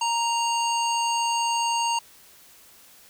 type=harmonic tone with a mistuned harmonic; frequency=932.3 Hz; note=A#5; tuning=in tune; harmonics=1 / 3 / 5 / 7 / 9; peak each=-23 / -29 / -34 / -33 / -37 dBFS; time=0.01-1.99 s; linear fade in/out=5 ms; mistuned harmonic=5; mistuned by=-29 cents; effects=white hiss -52 dBFS RMS until 3.09 s